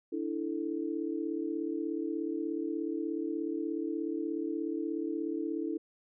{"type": "chord", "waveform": "sine", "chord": "D suspended second", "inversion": "none", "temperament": "just", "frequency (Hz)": [293.7, 330.4, 440.5], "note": ["D4", "E4", "A4"], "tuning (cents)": [0, 4, 2], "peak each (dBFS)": [-36, -34, -39], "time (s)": [0.12, 5.78], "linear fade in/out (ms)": 10, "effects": []}